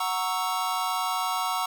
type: chord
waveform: square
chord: F# dominant seventh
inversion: none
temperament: equal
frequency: 740 / 932.3 / 1108.7 / 1318.5 Hz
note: F#5 / A#5 / C#6 / E6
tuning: 0 / 0 / 0 / 0 cents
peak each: -32 dBFS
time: 0-1.66 s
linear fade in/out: 5 ms
effects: none